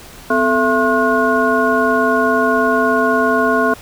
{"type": "tone cluster", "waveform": "sine", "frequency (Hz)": [255.2, 438.6, 672, 1073, 1448], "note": ["C4", "A4", "E5", "C6", "F#6"], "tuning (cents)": [-43, -6, 33, 43, -38], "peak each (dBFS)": -18, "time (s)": [0.3, 3.74], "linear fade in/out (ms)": 5, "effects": ["pink hiss -38 dBFS RMS until 3.81 s"]}